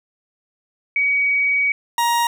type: tone pair in turn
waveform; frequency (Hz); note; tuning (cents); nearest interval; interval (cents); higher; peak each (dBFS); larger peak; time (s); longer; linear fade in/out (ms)
sine / 40% pulse; 2261 / 942.4; C#7 / A#5; +34 / +19; octave + minor third; 1515; first; -15; neither; 0.96-1.72 / 1.98-2.27; first; 2
effects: none